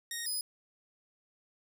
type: tone pair in turn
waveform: 10% pulse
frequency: 1864.7 / 5004 Hz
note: A#6 / D#8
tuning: 0 / +9 cents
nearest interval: octave + perfect fourth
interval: 1709 cents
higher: second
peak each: -27 dBFS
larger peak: neither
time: 0.11-0.26 / 0.26-0.41 s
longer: neither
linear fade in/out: 2 ms
effects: none